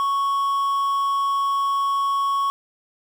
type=tone with quantisation; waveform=triangle; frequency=1108.7 Hz; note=C#6; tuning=in tune; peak=-17 dBFS; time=0-2.5 s; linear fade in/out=0 ms; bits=7; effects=none